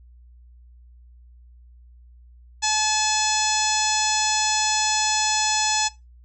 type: harmonic tone with a mistuned harmonic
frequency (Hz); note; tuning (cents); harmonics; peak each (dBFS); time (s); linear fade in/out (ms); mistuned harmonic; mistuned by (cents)
860; A5; -40; 1 / 2 / 3 / 4 / 5 / 6 / 7 / 8 / 9; -25 / -29 / -30 / -30 / -29 / -28 / -28 / -27 / -31; 2.62-5.89; 20; 5; -47
effects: noise-tail reverb RT60 0.2 s tail -18 dB re dry + added 60 Hz sine -46 dBFS peak until 6.24 s